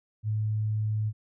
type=tone; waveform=sine; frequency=107.5 Hz; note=A2; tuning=40 cents flat; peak=-25 dBFS; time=0.23-1.13 s; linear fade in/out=50 ms; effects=none